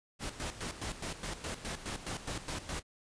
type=noise with tremolo; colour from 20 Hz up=pink; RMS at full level=-38 dBFS; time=0.19-2.83 s; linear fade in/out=50 ms; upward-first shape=square; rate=4.8 Hz; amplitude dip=70%; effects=resampled to 22050 Hz